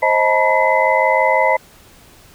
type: tone cluster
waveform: sine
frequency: 529 / 630 / 877 / 963 / 2035 Hz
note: C5 / D#5 / A5 / B5 / C7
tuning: +19 / +21 / -6 / -44 / -49 cents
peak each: -18 dBFS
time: 0.02-1.57 s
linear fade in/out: 10 ms
effects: pink hiss -46 dBFS RMS until 2.34 s